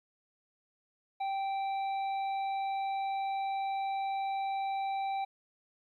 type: harmonic tone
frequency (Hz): 781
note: G5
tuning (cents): -7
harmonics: 1 / 3 / 5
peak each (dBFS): -31 / -46 / -50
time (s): 1.2-5.25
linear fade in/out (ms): 10
effects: 12-bit